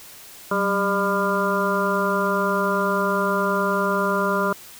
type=harmonic tone with a mistuned harmonic; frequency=200 Hz; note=G3; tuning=35 cents sharp; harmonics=1 / 2 / 3 / 5 / 6 / 7; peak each=-26 / -26 / -26 / -26 / -26 / -26 dBFS; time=0.51-4.53 s; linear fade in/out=5 ms; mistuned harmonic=1; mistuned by=-86 cents; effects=white hiss -43 dBFS RMS until 4.79 s